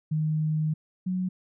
sine tone pair in turn, 155.1 / 184.05 Hz, D#3 / F#3, -5 / -9 cents, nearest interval minor third, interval 296 cents, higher second, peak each -23 / -25 dBFS, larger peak first, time 0.11-0.74 / 1.06-1.29 s, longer first, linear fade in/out 10 ms, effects none

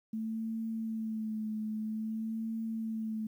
sine tone with vibrato, 220 Hz, A3, in tune, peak -33 dBFS, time 0.13-3.27 s, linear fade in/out 5 ms, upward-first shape sine, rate 0.51 Hz, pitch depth 34 cents each way, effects 11-bit

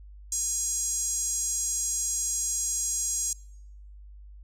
5% pulse tone with high-pass filter, 826 Hz, G#5, 10 cents flat, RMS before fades -29 dBFS, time 0.32-3.33 s, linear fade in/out 2 ms, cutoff 6900 Hz, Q 7.8, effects noise-tail reverb RT60 0.8 s tail -25 dB re dry + added 50 Hz sine -44 dBFS peak until 4.43 s

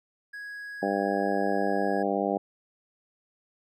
triangle tone, 1661.2 Hz, G#6, in tune, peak -35 dBFS, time 0.33-2.03 s, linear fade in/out 10 ms
harmonic tone, 99.4 Hz, G2, 25 cents sharp, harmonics 2 / 3 / 4 / 5 / 6 / 7 / 8, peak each -32 / -32 / -32 / -32 / -32 / -32 / -32 dBFS, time 0.82-2.38 s, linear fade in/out 10 ms
effects none

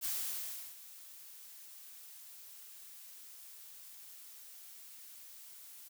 blue noise with ADSR envelope, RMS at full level -36 dBFS, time 0.01-5.89 s, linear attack 38 ms, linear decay 700 ms, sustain -17 dB, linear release 18 ms, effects none

